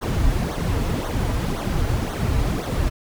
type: noise with flanger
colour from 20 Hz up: brown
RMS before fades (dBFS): -22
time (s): 0.01-2.9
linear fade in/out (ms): 20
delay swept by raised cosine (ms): 0.39 to 5.59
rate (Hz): 1.9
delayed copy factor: -0.75
effects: none